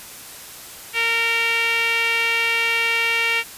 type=tone with band-pass filter; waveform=sawtooth; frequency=460.7 Hz; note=A#4; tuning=20 cents flat; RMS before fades=-20 dBFS; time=0.93-3.44 s; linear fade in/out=50 ms; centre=2500 Hz; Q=4.4; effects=white hiss -38 dBFS RMS until 3.57 s + resampled to 32000 Hz